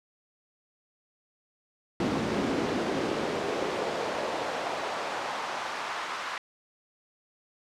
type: noise with high-pass filter sweep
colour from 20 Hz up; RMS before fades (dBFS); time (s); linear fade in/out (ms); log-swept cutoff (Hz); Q
brown; -31; 2-6.38; 2; 240 to 1200; 1.4
effects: low-pass 6000 Hz 12 dB/octave